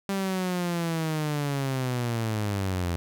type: linear sweep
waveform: sawtooth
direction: down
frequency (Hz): 197.6 to 84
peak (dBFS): -22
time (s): 0.09-2.96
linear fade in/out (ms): 0
effects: none